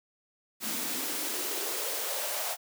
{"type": "noise with high-pass filter sweep", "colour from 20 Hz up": "white", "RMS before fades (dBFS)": -33, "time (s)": [0.6, 2.57], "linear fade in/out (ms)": 50, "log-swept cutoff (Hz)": [210, 700], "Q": 4.1, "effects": []}